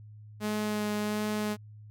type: tone with vibrato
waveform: sawtooth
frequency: 210.7 Hz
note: G#3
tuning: 25 cents sharp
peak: -25 dBFS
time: 0.4-1.57 s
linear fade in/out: 50 ms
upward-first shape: sine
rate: 1.4 Hz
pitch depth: 12 cents each way
effects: added 106 Hz sine -46 dBFS peak until 1.9 s